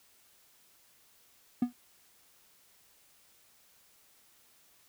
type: tone with exponential decay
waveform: triangle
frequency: 244.2 Hz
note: B3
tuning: 19 cents flat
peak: -19 dBFS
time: 1.62-1.73 s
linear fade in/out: 5 ms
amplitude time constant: 23 ms
effects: white hiss -64 dBFS RMS until 4.88 s